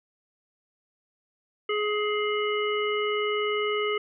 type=harmonic tone; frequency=419.9 Hz; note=G#4; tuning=19 cents sharp; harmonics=1 / 3 / 5 / 7; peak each=-26 / -31 / -32 / -34 dBFS; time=1.69-3.98 s; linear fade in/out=5 ms; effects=none